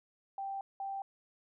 sine tone bursts at uneven times, 784 Hz, G5, in tune, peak -36 dBFS, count 2, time 0.38-0.61 / 0.8-1.02 s, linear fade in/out 2 ms, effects none

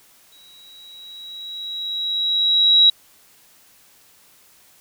sine tone with exponential growth, 3868 Hz, B7, 37 cents flat, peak -8 dBFS, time 0.32-2.9 s, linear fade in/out 5 ms, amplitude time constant 560 ms, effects white hiss -53 dBFS RMS until 4.8 s

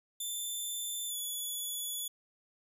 5% pulse tone with pitch glide, 3537 to 3417 Hz, A7 to G#7, +8 to +49 cents, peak -28 dBFS, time 0.2-2.08 s, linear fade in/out 5 ms, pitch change -59 cents, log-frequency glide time 1.08-1.15 s, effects resampled to 32000 Hz

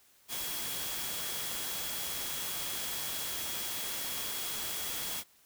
sine tone in noise, 3325 Hz, G#7, 1 cent sharp, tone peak -44 dBFS, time 0.28-5.24 s, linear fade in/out 50 ms, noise white, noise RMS -37 dBFS, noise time 0.28-5.24 s, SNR -10 dB, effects white hiss -64 dBFS RMS until 5.45 s

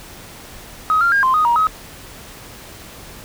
sine tone with pitch steps, 1264 / 1387 / 1616 / 1043 / 1245 / 946 / 1272 Hz, D#6 / F6 / G#6 / C6 / D#6 / A#5 / D#6, +27 / -12 / -48 / -6 / +1 / +25 / +38 cents, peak -11 dBFS, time 0.9-1.67 s, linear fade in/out 0 ms, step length 110 ms, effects tanh soft clip ceiling -7 dBFS + pink hiss -38 dBFS RMS until 3.24 s

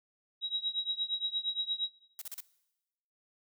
sine tone with tremolo, 3839 Hz, B7, 50 cents flat, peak -27 dBFS, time 0.41-1.9 s, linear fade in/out 50 ms, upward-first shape triangle, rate 8.6 Hz, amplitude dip 100%
blue noise bursts, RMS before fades -41 dBFS, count 4, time 2.19-2.404 s, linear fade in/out 0 ms, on 25 ms, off 38 ms
effects noise-tail reverb RT60 1.0 s tail -20 dB re dry

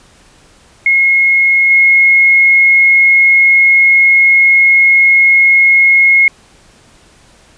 sine tone with level steps, 2162 Hz, C#7, 44 cents flat, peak -6 / -4 dBFS, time 0.86-6.28 s, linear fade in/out 2 ms, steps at 1.7 s, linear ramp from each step 10 ms, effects pink hiss -45 dBFS RMS until 7.57 s + resampled to 22050 Hz

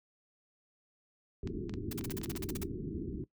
white low-pass noise, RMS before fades -39 dBFS, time 1.43-3.24 s, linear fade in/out 2 ms, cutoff 410 Hz, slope 96 dB/octave
clicks, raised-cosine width 0.2 ms, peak -30 dBFS, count 10, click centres 1.474 / 1.695 / 1.739 / 2.011 / 2.098 / 2.215 / 2.259 / 2.317 / 2.354 / 2.423 s
white noise bursts, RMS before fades -41 dBFS, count 12, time 1.91-2.636 s, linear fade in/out 5 ms, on 22 ms, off 42 ms
effects noise-tail reverb RT60 0.1 s tail -18 dB re dry

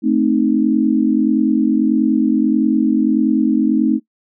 sine chord, A diminished, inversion none, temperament equal, 220 / 261.6 / 311.1 Hz, A3 / C4 / Eb4, 0 / 0 / 0 cents, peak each -16 dBFS, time 0.02-4 s, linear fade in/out 50 ms, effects noise-tail reverb RT60 0.1 s tail -19 dB re dry

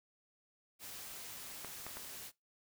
white noise, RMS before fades -48 dBFS, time 0.79-2.32 s, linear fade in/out 50 ms
clicks, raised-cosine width 0.5 ms, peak -29 dBFS, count 3, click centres 1.647 / 1.866 / 1.97 s
effects noise-tail reverb RT60 0.2 s tail -22 dB re dry

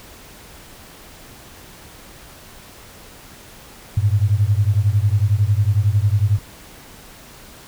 sine beating tone pair, 98.1 / 109.1 Hz, G2 / A2, +2 / -14 cents, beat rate 11 Hz, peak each -16 / -17 dBFS, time 3.97-6.39 s, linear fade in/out 5 ms, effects pink hiss -42 dBFS RMS until 7.67 s

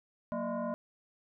sine tone with frequency modulation, 185 Hz, F#3, in tune, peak -32 dBFS, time 0.32-0.74 s, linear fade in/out 0 ms, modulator 417 Hz, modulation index 1.9, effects none

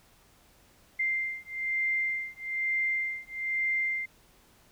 sine beating tone pair, 2093 / 2094.1 Hz, C7 / C7, 0 / +1 cents, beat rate 1.1 Hz, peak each -31 dBFS, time 0.99-4.06 s, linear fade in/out 10 ms, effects pink hiss -61 dBFS RMS until 4.71 s

